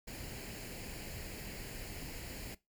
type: noise with comb filter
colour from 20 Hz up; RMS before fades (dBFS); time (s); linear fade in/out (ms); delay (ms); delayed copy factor
pink; -45; 0.07-2.55; 10; 0.42; +0.6
effects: noise-tail reverb RT60 0.2 s tail -19 dB re dry